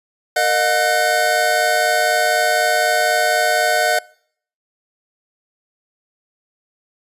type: tone cluster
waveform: square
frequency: 461.2 / 616 / 720 / 1504 Hz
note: A#4 / D#5 / F#5 / F#6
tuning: -19 / -17 / -47 / +28 cents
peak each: -27 / -20 / -19 / -20 dBFS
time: 0.36-3.99 s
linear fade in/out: 5 ms
effects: noise-tail reverb RT60 0.6 s tail -24 dB re dry + resampled to 32000 Hz